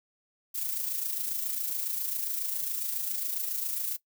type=noise with amplitude modulation; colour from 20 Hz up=violet; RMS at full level=-30 dBFS; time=0.54-3.97 s; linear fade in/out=20 ms; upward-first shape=sine; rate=27.3 Hz; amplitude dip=50%; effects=noise-tail reverb RT60 0.1 s tail -18 dB re dry